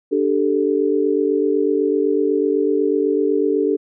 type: chord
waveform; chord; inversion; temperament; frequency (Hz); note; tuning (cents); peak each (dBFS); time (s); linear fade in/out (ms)
sine; D suspended fourth; none; equal; 293.7 / 392 / 440; D4 / G4 / A4; 0 / 0 / 0; -20 / -19 / -19; 0.11-3.77; 20
effects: none